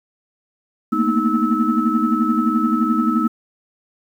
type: tone cluster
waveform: sine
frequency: 219.6 / 231.2 / 242.7 / 313.4 / 1302 Hz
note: A3 / A#3 / B3 / D#4 / E6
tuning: -3 / -14 / -30 / +13 / -22 cents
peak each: -21 dBFS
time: 0.92-3.28 s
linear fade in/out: 10 ms
effects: tanh soft clip ceiling -4 dBFS + 8-bit